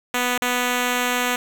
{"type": "tone with dropouts", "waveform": "5% pulse", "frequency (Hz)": 246.9, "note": "B3", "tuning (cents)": 0, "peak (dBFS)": -8, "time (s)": [0.14, 1.36], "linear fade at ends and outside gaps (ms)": 2, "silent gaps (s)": [0.378, 0.42], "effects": ["7-bit"]}